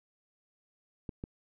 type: clicks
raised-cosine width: 3 ms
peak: -25 dBFS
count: 2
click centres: 1.092 / 1.239 s
effects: none